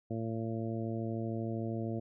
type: harmonic tone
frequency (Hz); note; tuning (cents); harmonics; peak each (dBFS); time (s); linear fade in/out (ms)
113; A2; +47; 1 / 2 / 3 / 4 / 5 / 6; -37 / -38 / -40 / -45 / -45 / -46; 0.1-2; 10
effects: none